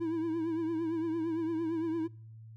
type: tone with vibrato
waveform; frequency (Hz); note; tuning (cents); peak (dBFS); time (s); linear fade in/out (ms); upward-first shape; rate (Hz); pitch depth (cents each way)
triangle; 326.5; E4; -17; -28; 0-2.08; 20; triangle; 8.8; 79
effects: noise-tail reverb RT60 0.6 s tail -26 dB re dry + added 111 Hz sine -47 dBFS peak until 2.56 s